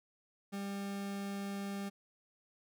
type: tone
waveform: 40% pulse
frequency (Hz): 198.9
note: G3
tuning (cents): +25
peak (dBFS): -37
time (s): 0.52-1.9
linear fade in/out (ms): 20
effects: none